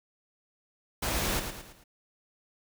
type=noise with echo; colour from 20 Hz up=pink; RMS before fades=-30 dBFS; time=1.02-1.4 s; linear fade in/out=10 ms; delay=110 ms; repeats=4; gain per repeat=-7 dB; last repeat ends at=1.84 s; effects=none